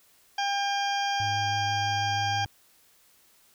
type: harmonic tone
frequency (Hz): 801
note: G5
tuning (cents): +37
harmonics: 1 / 2 / 3 / 4 / 6 / 7 / 8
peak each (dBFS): -27 / -33 / -38 / -34 / -38 / -40 / -46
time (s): 0.38-2.45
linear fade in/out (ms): 5
type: tone with vibrato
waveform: triangle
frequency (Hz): 103.83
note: G#2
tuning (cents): 0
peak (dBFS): -31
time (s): 1.2-2.46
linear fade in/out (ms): 0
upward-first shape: sine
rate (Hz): 6.2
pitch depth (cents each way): 17
effects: white hiss -61 dBFS RMS until 3.54 s